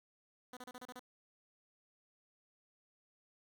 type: tone bursts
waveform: 10% pulse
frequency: 250 Hz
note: B3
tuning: 21 cents sharp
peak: -39 dBFS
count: 7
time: 0.53-0.994 s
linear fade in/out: 2 ms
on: 38 ms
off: 33 ms
effects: none